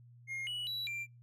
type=tone with pitch steps; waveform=triangle; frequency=2135 / 2937 / 3924 / 2366 Hz; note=C7 / F#7 / B7 / D7; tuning=+34 / -13 / -12 / +12 cents; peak=-35 dBFS; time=0.27-1.07 s; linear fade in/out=50 ms; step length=200 ms; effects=noise-tail reverb RT60 0.2 s tail -25 dB re dry + added 120 Hz sine -55 dBFS peak until 1.22 s